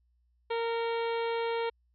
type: harmonic tone with a mistuned harmonic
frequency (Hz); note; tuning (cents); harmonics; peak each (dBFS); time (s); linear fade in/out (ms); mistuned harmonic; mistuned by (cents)
462.1; A#4; -15; 1 / 2 / 3 / 4 / 5 / 6 / 7 / 8 / 9; -30 / -35 / -43 / -46 / -43 / -48 / -47 / -50 / -52; 0.5-1.7; 10; 5; -25
effects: added 60 Hz sine -67 dBFS peak until 1.94 s